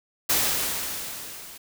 white noise with level ramp, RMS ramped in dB -21 to -43 dBFS, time 0.29-1.58 s, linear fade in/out 10 ms, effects none

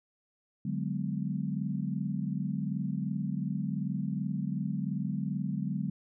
sine chord, G# half-diminished seventh, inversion second, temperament equal with one note detuned, 146.83 / 185 / 207.7 / 251.1 Hz, D3 / F#3 / G#3 / B3, 0 / 0 / 0 / +29 cents, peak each -35 / -34 / -35 / -40 dBFS, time 0.65-5.9 s, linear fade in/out 5 ms, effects none

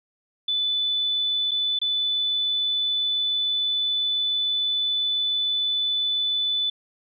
sine tone with dropouts, 3493 Hz, A7, 13 cents flat, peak -21 dBFS, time 0.48-6.7 s, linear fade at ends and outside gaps 5 ms, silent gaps 1.511-1.515 / 1.79-1.815 s, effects none

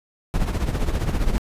brown noise with tremolo, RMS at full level -18 dBFS, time 0.34-1.38 s, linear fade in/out 0 ms, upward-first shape triangle, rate 15 Hz, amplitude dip 75%, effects resampled to 32000 Hz

